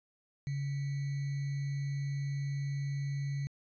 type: tone with sample-and-hold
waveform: sine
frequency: 140 Hz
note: C#3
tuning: 18 cents sharp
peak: -32 dBFS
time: 0.47-3.47 s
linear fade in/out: 0 ms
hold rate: 2100 Hz
effects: resampled to 16000 Hz